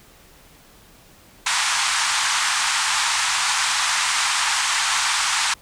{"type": "band-pass noise", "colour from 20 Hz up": "pink", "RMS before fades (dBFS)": -21, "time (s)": [1.46, 5.54], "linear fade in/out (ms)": 5, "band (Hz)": [870, 9200], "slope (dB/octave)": 48, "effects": ["pink hiss -50 dBFS RMS until 5.61 s"]}